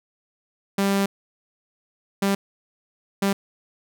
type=tone bursts at uneven times; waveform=sawtooth; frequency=197.5 Hz; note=G3; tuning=13 cents sharp; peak=-15 dBFS; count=3; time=0.78-1.06 / 2.22-2.35 / 3.22-3.33 s; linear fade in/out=5 ms; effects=none